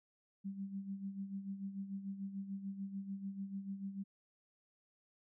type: tone with tremolo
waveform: sine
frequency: 196 Hz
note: G3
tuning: in tune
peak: -38 dBFS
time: 0.44-4.04 s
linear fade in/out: 20 ms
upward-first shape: sine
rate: 6.8 Hz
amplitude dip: 65%
effects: none